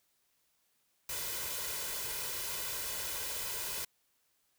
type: noise with comb filter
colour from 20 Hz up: white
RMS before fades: -38 dBFS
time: 1.09-3.85 s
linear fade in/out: 5 ms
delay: 2 ms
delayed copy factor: +0.6
effects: white hiss -75 dBFS RMS until 4.58 s